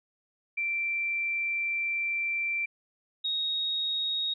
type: tone pair in turn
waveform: sine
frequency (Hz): 2349 / 3759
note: D7 / A#7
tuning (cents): 0 / +14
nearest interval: minor sixth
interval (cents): 814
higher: second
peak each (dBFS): -27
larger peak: neither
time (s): 0.57-2.66 / 3.24-4.34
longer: first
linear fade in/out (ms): 10
effects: none